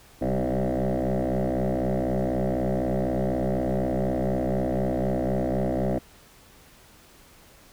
sine tone with frequency modulation, 193.9 Hz, G3, 19 cents flat, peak -20 dBFS, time 0.21-5.99 s, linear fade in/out 10 ms, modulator 64 Hz, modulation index 7.5, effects tanh soft clip ceiling -21 dBFS + pink hiss -53 dBFS RMS until 7.72 s

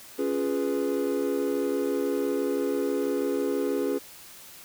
triangle chord, C# dominant seventh, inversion none, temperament equal, 277.2 / 349.2 / 415.3 / 493.9 Hz, C#4 / E#4 / G#4 / B4, 0 / 0 / 0 / 0 cents, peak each -27 / -30 / -26 / -29 dBFS, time 0.18-3.99 s, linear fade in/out 20 ms, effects tanh soft clip ceiling -14 dBFS + white hiss -47 dBFS RMS until 4.64 s

